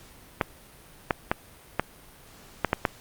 clicks, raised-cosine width 0.5 ms, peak -6 dBFS, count 7, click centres 0.412 / 1.108 / 1.315 / 1.796 / 2.647 / 2.731 / 2.852 s, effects pink hiss -51 dBFS RMS until 3 s + Opus 48 kbps

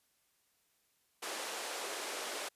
pink band-pass noise, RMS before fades -41 dBFS, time 1.22-2.49 s, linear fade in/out 10 ms, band 380 to 11000 Hz, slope 24 dB/octave, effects white hiss -75 dBFS RMS until 2.55 s + resampled to 32000 Hz

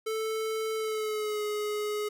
square tone with pitch glide, 440 to 419.9 Hz, A4 to G#4, 0 to +19 cents, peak -30 dBFS, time 0.06-2.09 s, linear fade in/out 10 ms, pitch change -81 cents, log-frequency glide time 0.75-1.43 s, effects none

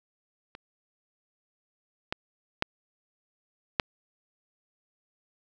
clicks, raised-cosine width 0.3 ms, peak -26 / -13 / -8 / -6 dBFS, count 4, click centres 0.551 / 2.125 / 2.624 / 3.798 s, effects none

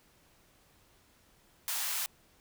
white high-pass noise, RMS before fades -34 dBFS, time 1.68-2.06 s, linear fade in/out 0 ms, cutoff 750 Hz, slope 24 dB/octave, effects pink hiss -65 dBFS RMS until 2.4 s

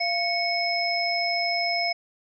sine tone cluster, 689 / 2213 / 5140 Hz, F5 / C#7 / E8, -24 / -3 / -45 cents, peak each -27 dBFS, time 0-1.93 s, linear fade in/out 10 ms, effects none

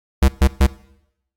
square tone bursts, 67.1 Hz, C2, 44 cents sharp, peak -10 dBFS, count 3, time 0.22-0.666 s, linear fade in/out 5 ms, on 62 ms, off 130 ms, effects noise-tail reverb RT60 0.8 s tail -20 dB re dry + AAC 64 kbps

